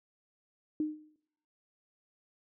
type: tone with exponential decay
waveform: sine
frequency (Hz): 306.1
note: D#4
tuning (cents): -28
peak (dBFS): -26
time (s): 0.8-1.16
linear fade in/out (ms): 2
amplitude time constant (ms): 77
effects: noise-tail reverb RT60 0.8 s tail -22 dB re dry